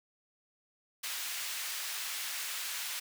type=high-pass noise; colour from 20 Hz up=pink; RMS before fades=-38 dBFS; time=1.03-3 s; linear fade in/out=10 ms; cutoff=1900 Hz; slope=12 dB/octave; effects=none